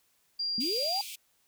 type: tone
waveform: sine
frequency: 4770 Hz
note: D8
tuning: 26 cents sharp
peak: -29 dBFS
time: 0.39-1.02 s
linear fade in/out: 10 ms
type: linear sweep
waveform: sine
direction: up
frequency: 207.7 to 830 Hz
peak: -32 dBFS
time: 0.58-1.01 s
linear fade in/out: 2 ms
type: high-pass noise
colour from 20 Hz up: pink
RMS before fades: -42 dBFS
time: 0.6-1.16 s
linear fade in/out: 10 ms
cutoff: 2300 Hz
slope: 96 dB/octave
effects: white hiss -70 dBFS RMS until 1.47 s